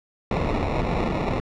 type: noise with sample-and-hold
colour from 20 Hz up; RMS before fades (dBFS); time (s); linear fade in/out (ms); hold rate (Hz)
pink; -24; 0.31-1.4; 2; 1575
effects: low-pass 3000 Hz 12 dB/octave